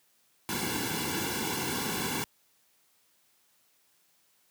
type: noise with comb filter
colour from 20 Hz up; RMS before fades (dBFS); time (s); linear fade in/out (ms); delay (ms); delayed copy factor
pink; -32; 0.49-2.24; 0; 1.6; -1
effects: white hiss -68 dBFS RMS until 4.5 s + high-pass 100 Hz 12 dB/octave